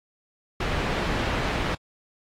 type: low-pass noise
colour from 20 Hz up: pink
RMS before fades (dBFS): -27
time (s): 0.6-1.75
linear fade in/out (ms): 5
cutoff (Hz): 2900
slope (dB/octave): 12
effects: AAC 48 kbps